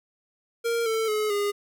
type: tone with pitch steps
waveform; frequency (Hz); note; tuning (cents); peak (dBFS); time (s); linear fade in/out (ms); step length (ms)
square; 465.3 / 445.6 / 426.7 / 408.6; A#4 / A4 / G#4 / G#4; -3 / +22 / +47 / -28; -24; 0.64-1.52; 20; 220
effects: none